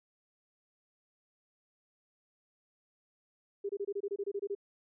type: tone bursts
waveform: sine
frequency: 401.6 Hz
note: G4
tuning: 42 cents sharp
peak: -32 dBFS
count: 12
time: 3.64-4.551 s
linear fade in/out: 10 ms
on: 53 ms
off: 25 ms
effects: none